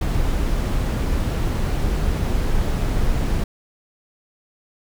brown noise, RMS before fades -20 dBFS, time 0.01-3.44 s, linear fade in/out 5 ms, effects none

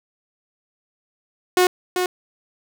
sawtooth tone with echo, 363.3 Hz, F#4, 32 cents flat, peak -9 dBFS, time 1.57-1.67 s, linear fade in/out 2 ms, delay 390 ms, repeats 1, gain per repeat -6 dB, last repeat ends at 2.06 s, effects none

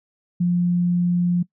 sine tone, 175.9 Hz, F3, 13 cents sharp, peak -16 dBFS, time 0.4-1.43 s, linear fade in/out 10 ms, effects noise-tail reverb RT60 0.1 s tail -21 dB re dry

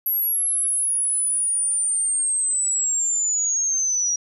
sine linear sweep, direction down, 11660 to 5720 Hz, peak -19 dBFS, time 0.06-4.16 s, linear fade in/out 5 ms, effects none

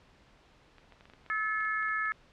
clicks, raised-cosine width 0.3 ms, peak -37 dBFS, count 12, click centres 0.783 / 0.923 / 1.009 / 1.055 / 1.099 / 1.136 / 1.263 / 1.606 / 1.651 / 1.828 / 1.886 / 2.056 s
harmonic tone, 432 Hz, A4, 32 cents flat, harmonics 3 / 4 / 5, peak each -33 / -31 / -38 dBFS, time 1.3-2.12 s, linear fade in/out 0 ms
effects pink hiss -61 dBFS RMS until 2.32 s + low-pass 4000 Hz 12 dB/octave

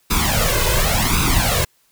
pink noise with flanger, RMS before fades -17 dBFS, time 0.1-1.65 s, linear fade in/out 10 ms, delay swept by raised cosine 0.8 to 2 ms, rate 0.91 Hz, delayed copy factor +0.8, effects white hiss -60 dBFS RMS until 1.91 s

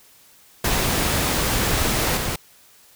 pink noise with level steps, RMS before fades -21 / -25 dBFS, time 0.64-2.36 s, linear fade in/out 5 ms, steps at 2.17 s, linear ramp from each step 2 ms, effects white hiss -52 dBFS RMS until 2.95 s

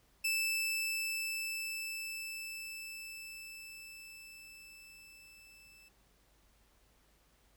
sawtooth tone with level ramp, 2637 Hz, E7, in tune, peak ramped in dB -27 to -55 dBFS, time 0.24-5.89 s, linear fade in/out 10 ms, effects added 50 Hz sine -70 dBFS peak until 7.56 s + pink hiss -70 dBFS RMS until 7.56 s

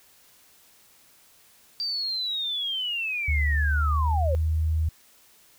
sine linear sweep, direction down, 4699 to 495.7 Hz, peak -26 dBFS, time 1.8-4.35 s, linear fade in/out 0 ms
sine tone with pitch glide, 73.42 to 79.15 Hz, D2 to D#2, 0 to +30 cents, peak -21 dBFS, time 3.28-4.89 s, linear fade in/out 5 ms, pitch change +130 cents, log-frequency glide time 3.77-4.33 s
effects white hiss -57 dBFS RMS until 5.58 s

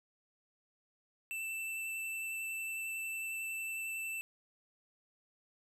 square tone with vibrato, 2660 Hz, E7, 15 cents sharp, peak -38 dBFS, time 1.31-4.21 s, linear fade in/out 0 ms, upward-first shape sine, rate 11 Hz, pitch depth 10 cents each way, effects none

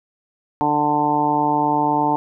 harmonic tone, 148.3 Hz, D3, 17 cents sharp, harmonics 1 / 2 / 3 / 4 / 5 / 6 / 7, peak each -30 / -22 / -28 / -30 / -23 / -18 / -29 dBFS, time 0.61-2.16 s, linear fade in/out 0 ms, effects none

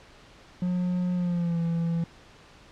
triangle tone with pitch glide, 179.6 to 167.57 Hz, F3 to E3, +49 to +29 cents, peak -22 dBFS, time 0.62-2.04 s, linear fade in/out 2 ms, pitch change -120 cents, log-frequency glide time 1.14-1.59 s, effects pink hiss -52 dBFS RMS until 2.71 s + low-pass 5000 Hz 12 dB/octave

